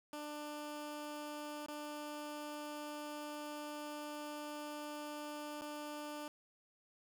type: tone with dropouts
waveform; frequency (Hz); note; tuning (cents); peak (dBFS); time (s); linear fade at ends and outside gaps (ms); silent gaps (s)
15% pulse; 297.1; D4; +20; -37; 0.13-6.28; 1; 1.662-1.684 / 5.611-5.619
effects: none